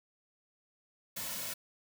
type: noise with comb filter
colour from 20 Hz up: white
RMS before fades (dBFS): -39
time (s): 1.16-1.54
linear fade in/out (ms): 10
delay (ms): 2.5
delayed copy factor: -0.65
effects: none